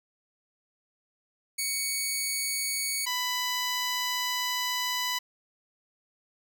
10% pulse tone pair in turn, 2233 / 994.7 Hz, C#7 / B5, +12 / +12 cents, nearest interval octave + major second, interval 1400 cents, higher first, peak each -19 dBFS, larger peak neither, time 1.58-3.06 / 3.06-5.19 s, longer second, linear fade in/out 10 ms, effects none

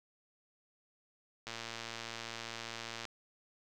click train, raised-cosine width 0.2 ms, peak -24 dBFS, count 183, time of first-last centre 1.47-3.053 s, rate 115 Hz, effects none

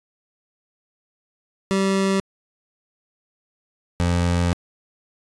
25% pulse tone pair in turn, 193.8 / 87.15 Hz, G3 / F2, -20 / -3 cents, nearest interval octave + major second, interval 1383 cents, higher first, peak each -14 dBFS, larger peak neither, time 1.71-2.2 / 4-4.53 s, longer second, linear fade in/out 0 ms, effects resampled to 22050 Hz

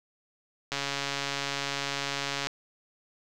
click train, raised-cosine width 0.2 ms, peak -13 dBFS, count 246, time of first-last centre 0.72-2.47 s, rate 140 Hz, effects none

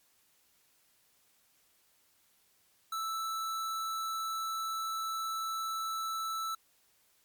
square tone, 1318.5 Hz, E6, in tune, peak -34 dBFS, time 2.92-6.55 s, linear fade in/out 5 ms, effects white hiss -69 dBFS RMS until 7.24 s + MP3 96 kbps

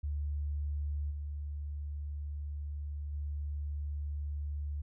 sine tone with level steps, 73.1 Hz, D2, 7 cents flat, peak -32 / -36 / -34 dBFS, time 0.03-4.82 s, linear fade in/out 10 ms, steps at 1.1 / 3.12 s, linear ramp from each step 20 ms, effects none

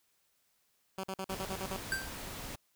10% pulse tone bursts, 190.7 Hz, G3, 47 cents flat, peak -28 dBFS, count 8, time 0.98-1.763 s, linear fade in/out 2 ms, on 55 ms, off 49 ms
pink noise, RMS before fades -43 dBFS, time 1.29-2.56 s, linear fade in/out 10 ms
square tone with exponential decay, 1568 Hz, G6, in tune, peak -29 dBFS, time 1.92-2.18 s, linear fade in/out 1 ms, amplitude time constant 55 ms
effects white hiss -74 dBFS RMS until 2.75 s

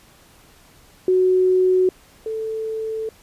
sine tone pair in turn, 370 / 441.2 Hz, F#4 / A4, 0 / +5 cents, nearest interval minor third, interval 305 cents, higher second, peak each -13 / -23 dBFS, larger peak first, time 1.08-1.89 / 2.26-3.09 s, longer second, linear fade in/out 2 ms, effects pink hiss -51 dBFS RMS until 3.22 s + resampled to 32000 Hz

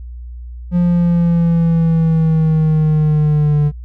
triangle exponential sweep, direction down, 176.5 to 146.83 Hz, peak -8 dBFS, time 0.71-3.72 s, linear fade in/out 50 ms, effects added 60 Hz sine -27 dBFS peak until 3.84 s

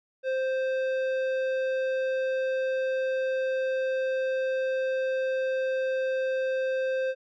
sine tone with tanh clipping, 523.3 Hz, C5, in tune, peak -27 dBFS, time 0.23-7.15 s, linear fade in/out 50 ms, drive 12 dB, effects none

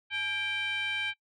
sine tone with frequency modulation, 2349 Hz, D7, in tune, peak -28 dBFS, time 0.1-1.14 s, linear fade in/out 50 ms, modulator 749 Hz, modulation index 1.2, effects noise-tail reverb RT60 0.1 s tail -23 dB re dry + tanh soft clip ceiling -26 dBFS

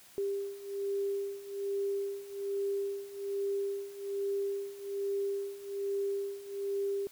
sine beating tone pair, 397 / 398.2 Hz, G4 / G4, +22 / +27 cents, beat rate 1.2 Hz, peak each -37 / -34 dBFS, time 0.18-7.07 s, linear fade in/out 0 ms, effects white hiss -57 dBFS RMS until 7.11 s

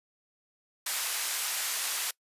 white band-pass noise, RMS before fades -32 dBFS, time 0.86-2.11 s, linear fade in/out 5 ms, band 870 to 13000 Hz, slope 12 dB/octave, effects noise-tail reverb RT60 0.1 s tail -23 dB re dry + resampled to 32000 Hz

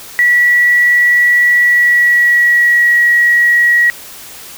sine tone with pitch glide, 1942 to 1913.1 Hz, B6 to A#6, -30 to +44 cents, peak -6 dBFS, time 0.19-3.9 s, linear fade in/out 0 ms, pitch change -26 cents, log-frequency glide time 1.59-3.02 s, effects white hiss -32 dBFS RMS until 4.57 s

